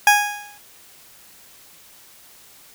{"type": "tone with exponential decay", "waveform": "20% pulse", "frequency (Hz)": 826, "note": "G#5", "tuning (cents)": -10, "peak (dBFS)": -3, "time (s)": [0.07, 0.58], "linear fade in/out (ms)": 2, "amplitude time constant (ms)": 110, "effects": ["white hiss -48 dBFS RMS until 2.74 s"]}